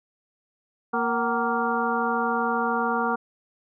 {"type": "harmonic tone with a mistuned harmonic", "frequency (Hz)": 233.1, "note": "A#3", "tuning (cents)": 0, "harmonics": [1, 2, 3, 4, 5, 6], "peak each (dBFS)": [-29, -29, -29, -29, -29, -29], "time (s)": [0.93, 3.16], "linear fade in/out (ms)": 10, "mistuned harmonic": 3, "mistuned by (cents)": 130, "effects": []}